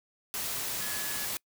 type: tone in noise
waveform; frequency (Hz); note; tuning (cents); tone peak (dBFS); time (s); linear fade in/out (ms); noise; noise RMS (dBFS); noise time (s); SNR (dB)
sine; 1699; G#6; +39; -41; 0.81-1.25; 0; white; -34; 0.34-1.37; -10
effects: noise-tail reverb RT60 0.1 s tail -26 dB re dry